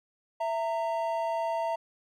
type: tone pair together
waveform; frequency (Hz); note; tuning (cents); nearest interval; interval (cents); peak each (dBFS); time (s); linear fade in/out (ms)
triangle; 662.8 / 920; E5 / A#5; +9 / -23; tritone; 568; -28 / -29; 0.4-1.76; 10
effects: none